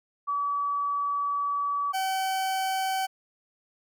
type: tone pair in turn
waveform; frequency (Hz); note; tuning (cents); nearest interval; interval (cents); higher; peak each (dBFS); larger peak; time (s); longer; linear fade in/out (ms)
sine / 40% pulse; 1144 / 763.5; D6 / G5; -46 / -46; perfect fifth; 700; first; -25; neither; 0.27-1.93 / 1.93-3.07; first; 20
effects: none